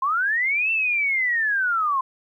sine linear two-way sweep, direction up then down, 1030 to 2692 to 1030 Hz, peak -19 dBFS, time 0.02-2.01 s, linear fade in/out 5 ms, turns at 0.71 s, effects 10-bit

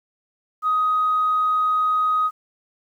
sine tone, 1254 Hz, D#6, 13 cents sharp, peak -16 dBFS, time 0.62-2.31 s, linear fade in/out 50 ms, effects tanh soft clip ceiling -12 dBFS + 9-bit

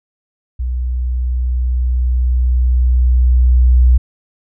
sine tone with level ramp, 62 Hz, B1, 7 cents sharp, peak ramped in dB -16 to -5 dBFS, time 0.59-3.98 s, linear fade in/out 10 ms, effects none

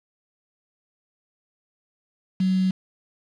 sine tone with quantisation, 187.2 Hz, F#3, 20 cents sharp, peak -18 dBFS, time 2.4-2.71 s, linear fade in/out 5 ms, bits 6, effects low-pass 5000 Hz 12 dB/octave

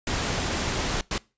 pink noise bursts at uneven times, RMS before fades -27 dBFS, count 2, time 0.07-1.01 / 1.11-1.18 s, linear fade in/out 2 ms, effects noise-tail reverb RT60 0.3 s tail -23 dB re dry + resampled to 16000 Hz

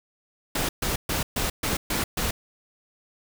pink noise bursts, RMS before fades -26 dBFS, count 7, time 0.55-2.31 s, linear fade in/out 5 ms, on 140 ms, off 130 ms, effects none

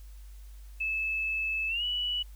sine tone with pitch glide, 2612 to 2949 Hz, E7 to F#7, -17 to -6 cents, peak -28 dBFS, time 0.8-2.23 s, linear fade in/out 10 ms, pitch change +211 cents, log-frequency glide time 1.68-1.84 s, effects added 50 Hz sine -44 dBFS peak until 2.35 s + white hiss -62 dBFS RMS until 2.35 s

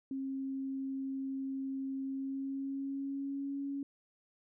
sine tone with pitch glide, 268.8 to 278.8 Hz, C4 to C#4, +47 to +10 cents, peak -35 dBFS, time 0.11-3.83 s, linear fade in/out 2 ms, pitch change +63 cents, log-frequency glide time 2.03-3.6 s, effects none

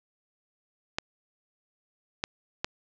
clicks, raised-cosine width 0.2 ms, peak -10 dBFS, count 3, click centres 0.985 / 2.239 / 2.645 s, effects low-pass 6000 Hz 12 dB/octave

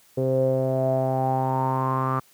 sawtooth tone with low-pass filter sweep, 131.2 Hz, C3, 5 cents sharp, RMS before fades -23 dBFS, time 0.17-2.2 s, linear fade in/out 10 ms, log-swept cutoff 470 to 1200 Hz, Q 8.7, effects white hiss -57 dBFS RMS until 2.33 s + high-pass 60 Hz 12 dB/octave

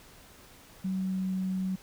sine tone with pitch glide, 188.8 to 187.71 Hz, F#3 to F#3, +35 to +25 cents, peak -28 dBFS, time 0.84-1.76 s, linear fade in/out 10 ms, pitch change -10 cents, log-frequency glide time 0.97-1.3 s, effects pink hiss -54 dBFS RMS until 1.82 s

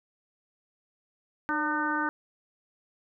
harmonic tone with a mistuned harmonic, 302.8 Hz, D#4, 47 cents flat, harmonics 1 / 2 / 3 / 4 / 5 / 6, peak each -32 / -42 / -32 / -33 / -30 / -40 dBFS, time 1.49-2.09 s, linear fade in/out 0 ms, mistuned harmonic 2, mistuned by -85 cents, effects none

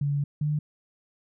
sine tone pair in turn, 143 / 149.62 Hz, D3 / D3, -46 / +33 cents, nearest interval minor second, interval 79 cents, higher second, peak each -23 dBFS, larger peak neither, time 0.01-0.24 / 0.41-0.59 s, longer first, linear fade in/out 5 ms, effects none

